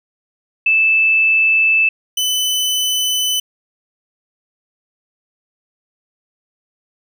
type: tone pair in turn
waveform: sine / sawtooth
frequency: 2632 / 3011 Hz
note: E7 / F#7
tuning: -3 / +30 cents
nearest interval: major second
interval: 233 cents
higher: second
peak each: -10 / -12 dBFS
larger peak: first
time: 0.66-1.89 / 2.17-3.4 s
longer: neither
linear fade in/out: 5 ms
effects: none